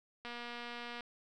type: click train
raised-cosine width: 0.3 ms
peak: -29 dBFS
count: 182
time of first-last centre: 0.25-1.007 s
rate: 239 Hz
effects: none